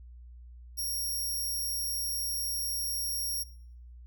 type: tone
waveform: 5% pulse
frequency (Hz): 5588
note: F8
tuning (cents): 0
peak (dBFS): -25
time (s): 0.77-3.44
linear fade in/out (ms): 20
effects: noise-tail reverb RT60 0.6 s tail -20 dB re dry + added 60 Hz sine -46 dBFS peak until 4.06 s